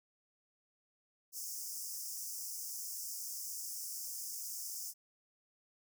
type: high-pass noise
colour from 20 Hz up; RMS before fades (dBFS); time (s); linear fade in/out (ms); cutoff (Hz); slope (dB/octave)
pink; -43; 1.32-4.94; 50; 5100; 96
effects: none